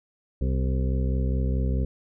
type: harmonic tone with a mistuned harmonic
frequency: 64.7 Hz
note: C2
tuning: 19 cents flat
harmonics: 1 / 2 / 3 / 4 / 6 / 7 / 8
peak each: -23 / -29 / -33 / -35 / -39 / -40 / -41 dBFS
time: 0.41-1.85 s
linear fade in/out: 5 ms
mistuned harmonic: 8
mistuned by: +26 cents
effects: none